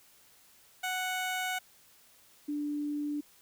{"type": "tone pair in turn", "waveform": ["15% pulse", "sine"], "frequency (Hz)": [740, 293.7], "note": ["F#5", "D4"], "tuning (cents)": [0, 0], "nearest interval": "octave + major third", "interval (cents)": 1600, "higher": "first", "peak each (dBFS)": [-25, -31], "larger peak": "first", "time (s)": [[0.83, 1.59], [2.48, 3.21]], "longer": "first", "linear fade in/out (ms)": 10, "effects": ["white hiss -61 dBFS RMS until 3.41 s"]}